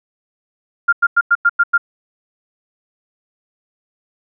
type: tone bursts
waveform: sine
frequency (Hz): 1400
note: F6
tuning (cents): +4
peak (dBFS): -8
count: 7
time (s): 0.88-1.779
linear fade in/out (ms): 10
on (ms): 47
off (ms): 95
effects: none